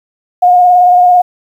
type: tone with vibrato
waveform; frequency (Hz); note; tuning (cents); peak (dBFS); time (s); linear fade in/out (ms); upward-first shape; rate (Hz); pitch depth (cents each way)
sine; 718; F5; +48; -3; 0.42-1.22; 10; square; 18; 18
effects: 7-bit